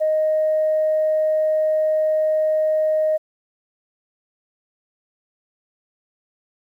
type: tone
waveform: sine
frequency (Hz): 622.3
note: D#5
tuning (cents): 0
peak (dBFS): -15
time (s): 0-3.18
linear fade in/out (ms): 20
effects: tanh soft clip ceiling -11 dBFS + 9-bit